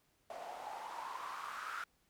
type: noise with band-pass filter sweep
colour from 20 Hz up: white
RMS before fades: -45 dBFS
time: 0.3-1.84 s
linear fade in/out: 2 ms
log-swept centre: 670 to 1400 Hz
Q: 6.3
effects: pink hiss -75 dBFS RMS until 2.09 s